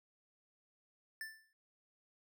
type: tone with exponential decay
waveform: square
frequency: 1766 Hz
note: A6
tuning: 6 cents sharp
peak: -40 dBFS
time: 1.21-1.53 s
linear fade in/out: 1 ms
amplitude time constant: 68 ms
effects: none